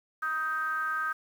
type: ring-modulated tone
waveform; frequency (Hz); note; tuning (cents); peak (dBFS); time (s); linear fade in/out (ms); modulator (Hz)
triangle; 155.56; D#3; 0; -23; 0.22-1.13; 10; 1410
effects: 9-bit